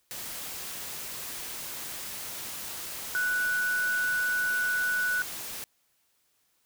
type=tone in noise; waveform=sine; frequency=1480 Hz; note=F#6; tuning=in tune; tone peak=-25 dBFS; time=3.15-5.22 s; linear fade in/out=0 ms; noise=white; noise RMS=-38 dBFS; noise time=0.11-5.64 s; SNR=+10 dB; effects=white hiss -71 dBFS RMS until 6.65 s